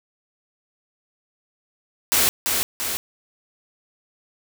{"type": "noise with echo", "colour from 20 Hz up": "white", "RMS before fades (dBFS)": -18, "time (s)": [2.12, 2.29], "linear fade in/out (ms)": 0, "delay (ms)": 340, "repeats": 2, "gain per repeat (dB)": -4, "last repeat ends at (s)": 2.97, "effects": []}